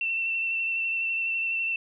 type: tone with vibrato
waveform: sine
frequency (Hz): 2692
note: E7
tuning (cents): +36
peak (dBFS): -25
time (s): 0.01-1.76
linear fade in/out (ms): 2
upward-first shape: square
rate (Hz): 12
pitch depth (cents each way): 15
effects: none